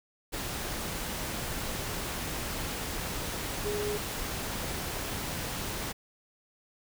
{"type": "tone in noise", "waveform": "sine", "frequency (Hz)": 415.3, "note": "G#4", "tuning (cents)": 0, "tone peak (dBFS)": -31, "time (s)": [3.64, 3.98], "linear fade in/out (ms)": 20, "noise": "pink", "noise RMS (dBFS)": -35, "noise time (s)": [0.32, 5.93], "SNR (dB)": 1, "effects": []}